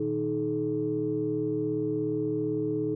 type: tone cluster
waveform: sine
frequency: 119.7 / 157 / 311 / 427.3 Hz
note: A#2 / D#3 / D#4 / G#4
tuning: +46 / +16 / -1 / +49 cents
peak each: -37 / -37 / -29 / -29 dBFS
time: 0-2.95 s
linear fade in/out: 5 ms
effects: tanh soft clip ceiling -16 dBFS